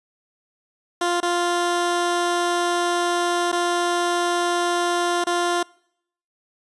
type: tone with dropouts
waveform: 15% pulse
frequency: 349.2 Hz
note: F4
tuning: in tune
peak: -13 dBFS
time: 1.01-5.63 s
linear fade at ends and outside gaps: 5 ms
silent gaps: 1.204-1.228 / 3.518-3.526 / 5.241-5.268 s
effects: noise-tail reverb RT60 0.7 s tail -25 dB re dry + resampled to 24000 Hz